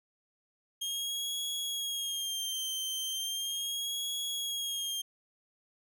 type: tone with vibrato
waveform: sawtooth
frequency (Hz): 3226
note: G7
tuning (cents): +49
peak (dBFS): -30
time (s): 0.81-5.02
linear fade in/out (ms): 10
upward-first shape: sine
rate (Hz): 0.37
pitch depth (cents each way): 58
effects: none